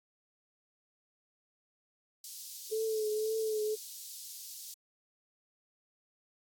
pink high-pass noise, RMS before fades -46 dBFS, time 2.24-4.74 s, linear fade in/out 2 ms, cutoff 4500 Hz, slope 24 dB/octave
sine tone with vibrato, 435.3 Hz, A4, 19 cents flat, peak -30 dBFS, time 2.71-3.76 s, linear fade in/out 20 ms, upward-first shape triangle, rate 1.9 Hz, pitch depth 43 cents each way
effects AAC 64 kbps

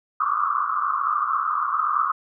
white band-pass noise, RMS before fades -23 dBFS, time 0.2-2.12 s, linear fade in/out 5 ms, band 1100 to 1300 Hz, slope 96 dB/octave, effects none

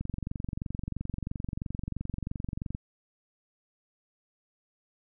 click train, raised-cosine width 5 ms, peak -21 dBFS, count 64, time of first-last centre 0.01-2.749 s, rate 23 Hz, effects none

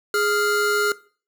square tone pair together, 415.6 / 1396.9 Hz, G#4 / F6, +1 / 0 cents, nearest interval octave + major sixth, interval 2099 cents, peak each -22 dBFS, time 0.14-0.92 s, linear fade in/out 2 ms, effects noise-tail reverb RT60 0.4 s tail -19 dB re dry

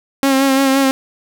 sawtooth tone with vibrato, 270.2 Hz, C#4, 44 cents flat, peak -7 dBFS, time 0.23-0.91 s, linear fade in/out 0 ms, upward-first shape sine, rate 5.8 Hz, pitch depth 31 cents each way, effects none

